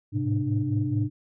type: tone cluster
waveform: sine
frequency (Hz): 105.5 / 110.1 / 130 / 298.6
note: G#2 / A2 / C3 / D4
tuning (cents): +28 / +2 / -11 / +29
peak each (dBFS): -28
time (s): 0.12-1.1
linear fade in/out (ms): 50
effects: tanh soft clip ceiling -13 dBFS